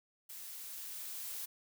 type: noise with level ramp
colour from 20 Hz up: blue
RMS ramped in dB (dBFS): -48 to -42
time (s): 0.29-1.46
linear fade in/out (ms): 10
effects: none